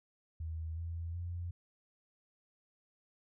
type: tone with pitch steps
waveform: sine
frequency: 80.5 / 83.68 / 86.98 Hz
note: E2 / E2 / F2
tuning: -41 / +27 / -6 cents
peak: -37 dBFS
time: 0.4-1.51 s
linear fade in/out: 5 ms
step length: 370 ms
effects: none